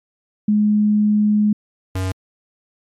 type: tone pair in turn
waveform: sine / square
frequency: 210 / 93.73 Hz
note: G#3 / F#2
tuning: +19 / +23 cents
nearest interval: octave + major second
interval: 1396 cents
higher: first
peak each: -12 / -20 dBFS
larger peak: first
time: 0.48-1.53 / 1.95-2.12 s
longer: first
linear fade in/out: 5 ms
effects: MP3 64 kbps